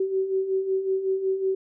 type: beating tone pair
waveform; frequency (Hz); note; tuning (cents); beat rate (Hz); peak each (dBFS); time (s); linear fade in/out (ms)
sine; 378.2 / 383.6; F#4 / G4; +38 / -37; 5.4; -30 / -23; 0-1.55; 5
effects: none